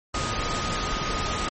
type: tone in noise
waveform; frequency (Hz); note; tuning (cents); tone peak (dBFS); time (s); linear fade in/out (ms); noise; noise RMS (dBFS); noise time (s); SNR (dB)
sine; 1244.5; D#6; 0; -31; 0.14-1.49; 5; pink; -28; 0.14-1.49; -6
effects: MP3 32 kbps